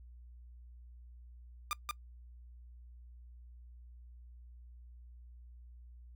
sawtooth tone with echo, 1205 Hz, D6, 44 cents sharp, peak -29 dBFS, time 1.71-1.73 s, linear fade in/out 0 ms, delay 180 ms, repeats 1, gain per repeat -2 dB, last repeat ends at 1.91 s, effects noise-tail reverb RT60 0.1 s tail -22 dB re dry + added 60 Hz sine -51 dBFS peak until 6.15 s

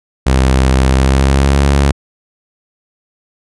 sawtooth tone with pitch glide, 65.41 to 69.7 Hz, C2 to C#2, 0 to +10 cents, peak -4 dBFS, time 0.26-1.92 s, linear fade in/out 10 ms, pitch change +110 cents, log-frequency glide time 0.88-1.62 s, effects resampled to 24000 Hz

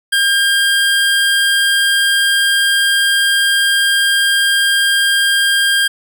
25% pulse tone, 1605 Hz, G6, 40 cents sharp, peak -7 dBFS, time 0.12-5.88 s, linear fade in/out 10 ms, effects none

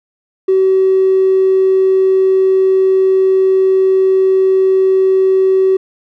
triangle tone, 380 Hz, F#4, 46 cents sharp, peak -4 dBFS, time 0.48-5.77 s, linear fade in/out 10 ms, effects tanh soft clip ceiling -5 dBFS

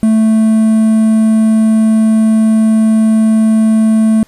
triangle tone with quantisation, 220 Hz, A3, in tune, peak -4 dBFS, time 0.03-4.23 s, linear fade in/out 0 ms, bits 5, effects pink hiss -48 dBFS RMS until 4.27 s + resampled to 32000 Hz

